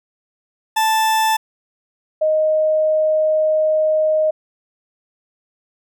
40% pulse / sine tone pair in turn, 880 / 622.3 Hz, A5 / D#5, 0 / 0 cents, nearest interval tritone, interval 600 cents, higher first, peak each -13 dBFS, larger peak neither, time 0.76-1.37 / 2.21-4.31 s, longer second, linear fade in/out 10 ms, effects none

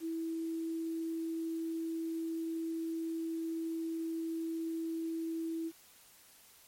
sine tone with quantisation, 327.2 Hz, E4, 13 cents flat, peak -34 dBFS, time 0-5.72 s, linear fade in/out 50 ms, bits 10, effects white hiss -60 dBFS RMS until 6.67 s + MP3 64 kbps

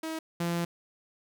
sawtooth tone pair in turn, 320 / 171.04 Hz, D#4 / F3, +49 / -36 cents, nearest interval major seventh, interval 1085 cents, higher first, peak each -29 / -24 dBFS, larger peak second, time 0.03-0.19 / 0.4-0.65 s, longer second, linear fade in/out 5 ms, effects none

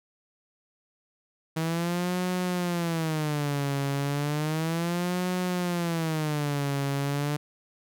sawtooth tone with vibrato, 159.2 Hz, D#3, 40 cents sharp, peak -22 dBFS, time 1.56-7.37 s, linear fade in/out 10 ms, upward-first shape sine, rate 0.33 Hz, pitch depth 230 cents each way, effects none

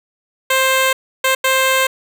10% pulse tone bursts at uneven times, 526 Hz, C5, 9 cents sharp, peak -4 dBFS, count 3, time 0.5-0.93 / 1.24-1.35 / 1.44-1.87 s, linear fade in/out 5 ms, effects none

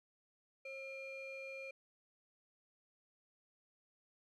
triangle ring-modulated tone, 932.3 Hz, A#5, in tune, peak -40 dBFS, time 0.65-1.71 s, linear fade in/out 5 ms, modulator 1470 Hz, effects none

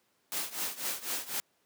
white noise with tremolo, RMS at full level -32 dBFS, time 0.32-1.4 s, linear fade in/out 0 ms, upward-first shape triangle, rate 4 Hz, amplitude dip 90%, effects pink hiss -72 dBFS RMS until 1.65 s + high-pass 200 Hz 12 dB/octave

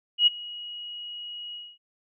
sine tone with ADSR envelope, 2900 Hz, F#7, 35 cents flat, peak -13 dBFS, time 0.18-1.78 s, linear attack 87 ms, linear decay 19 ms, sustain -22 dB, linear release 240 ms, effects none

